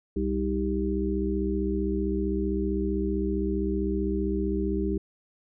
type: harmonic tone with a mistuned harmonic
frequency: 65.41 Hz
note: C2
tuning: in tune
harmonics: 1 / 3 / 5 / 6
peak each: -30 / -30 / -30 / -30 dBFS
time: 0.16-4.98 s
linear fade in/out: 5 ms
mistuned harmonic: 5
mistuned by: -54 cents
effects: none